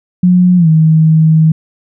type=tone with pitch glide; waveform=sine; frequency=180.1 to 158.61 Hz; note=F#3 to D#3; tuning=-46 to +34 cents; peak=-4 dBFS; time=0.23-1.52 s; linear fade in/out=5 ms; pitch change=-220 cents; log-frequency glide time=0.57-0.68 s; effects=none